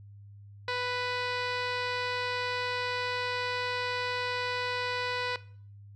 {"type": "tone with low-pass filter", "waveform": "15% pulse", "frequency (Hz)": 495.1, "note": "B4", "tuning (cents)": 4, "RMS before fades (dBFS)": -32, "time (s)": [0.68, 5.36], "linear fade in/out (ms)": 2, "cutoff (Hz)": 3600, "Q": 5.3, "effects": ["noise-tail reverb RT60 0.5 s tail -19 dB re dry", "added 101 Hz sine -47 dBFS peak until 5.95 s"]}